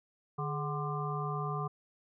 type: harmonic tone with a mistuned harmonic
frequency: 148.6 Hz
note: D3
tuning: 21 cents sharp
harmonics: 1 / 3 / 5 / 7 / 8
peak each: -35 / -41 / -42 / -41 / -39 dBFS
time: 0.38-1.68 s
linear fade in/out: 10 ms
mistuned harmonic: 3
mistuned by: -100 cents
effects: none